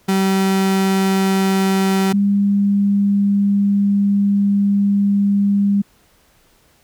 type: tone pair in turn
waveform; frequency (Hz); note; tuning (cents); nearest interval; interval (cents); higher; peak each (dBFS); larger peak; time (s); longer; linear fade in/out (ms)
35% pulse / sine; 192.2 / 200.8; G3 / G3; -34 / +42; minor second; 76; second; -12; neither; 0.08-2.13 / 2.13-5.82; second; 10
effects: pink hiss -55 dBFS RMS until 6.83 s